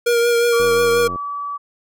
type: tone with vibrato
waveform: square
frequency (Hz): 472.2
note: A#4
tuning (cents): +22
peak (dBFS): -14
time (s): 0.06-1.08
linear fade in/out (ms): 10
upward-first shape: triangle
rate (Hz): 5.6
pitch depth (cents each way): 25
type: tone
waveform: sine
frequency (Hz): 1148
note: D6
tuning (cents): -40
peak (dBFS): -23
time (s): 0.52-1.58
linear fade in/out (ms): 20
type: click train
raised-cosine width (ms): 2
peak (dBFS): -19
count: 51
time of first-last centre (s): 0.6-1.159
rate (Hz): 89.5
effects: none